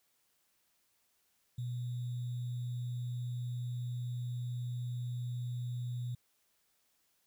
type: tone with sample-and-hold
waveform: sine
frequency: 122.2 Hz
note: B2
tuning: 18 cents flat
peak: -35 dBFS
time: 1.58-6.15 s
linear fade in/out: 5 ms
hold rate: 3675 Hz
effects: white hiss -75 dBFS RMS until 7.26 s